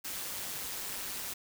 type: noise with amplitude modulation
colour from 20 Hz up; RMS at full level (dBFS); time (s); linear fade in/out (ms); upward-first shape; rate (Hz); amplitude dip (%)
white; -36; 0.04-1.34; 10; sine; 197; 65
effects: none